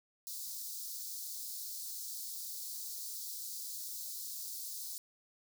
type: high-pass noise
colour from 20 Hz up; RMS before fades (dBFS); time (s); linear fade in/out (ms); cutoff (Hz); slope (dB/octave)
white; -43; 0.27-4.98; 0; 4100; 48
effects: none